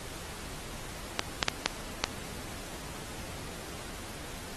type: clicks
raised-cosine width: 0.2 ms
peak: -6 dBFS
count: 5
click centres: 1.194 / 1.428 / 1.484 / 1.66 / 2.04 s
effects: pink hiss -43 dBFS RMS until 4.56 s + AAC 32 kbps